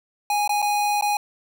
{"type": "tone with dropouts", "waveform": "square", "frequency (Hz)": 827, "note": "G#5", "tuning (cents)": -8, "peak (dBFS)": -20, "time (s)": [0.3, 1.17], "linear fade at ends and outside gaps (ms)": 2, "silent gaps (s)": [[0.477, 0.493], [0.619, 0.625], [1.011, 1.023]], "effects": []}